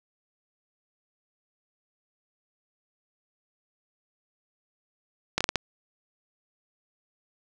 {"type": "slowing click train", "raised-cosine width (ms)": 0.2, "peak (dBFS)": -6, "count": 5, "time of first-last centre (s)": [5.38, 5.557], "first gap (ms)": 26, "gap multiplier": 1.37, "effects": []}